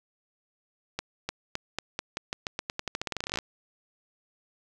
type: accelerating click train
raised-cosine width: 0.2 ms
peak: -13 dBFS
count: 26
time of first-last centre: 0.99-3.388 s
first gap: 300 ms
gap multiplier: 0.88
effects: 9-bit